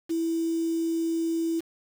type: tone with quantisation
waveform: sine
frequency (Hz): 329.6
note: E4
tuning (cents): 0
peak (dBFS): -24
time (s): 0.09-1.61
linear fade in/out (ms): 20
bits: 7
effects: none